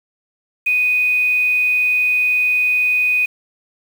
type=tone with quantisation; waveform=sine; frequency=2489 Hz; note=D#7; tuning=in tune; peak=-13 dBFS; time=0.66-3.26 s; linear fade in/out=10 ms; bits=6; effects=none